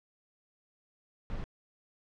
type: noise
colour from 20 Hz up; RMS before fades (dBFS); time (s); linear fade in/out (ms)
brown; -36; 1.3-1.44; 0
effects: low-pass 4000 Hz 12 dB/octave